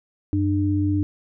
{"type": "tone pair together", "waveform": "sine", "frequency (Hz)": [94.46, 299.9], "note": ["F#2", "D4"], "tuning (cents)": [36, 36], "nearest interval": "octave + minor sixth", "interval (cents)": 2000, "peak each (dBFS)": -21, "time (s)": [0.33, 1.03], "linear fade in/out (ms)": 0, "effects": []}